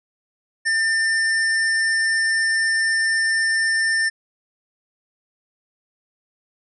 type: tone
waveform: square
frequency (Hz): 1796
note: A6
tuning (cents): +35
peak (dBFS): -18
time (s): 0.65-4.1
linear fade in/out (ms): 20
effects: resampled to 24000 Hz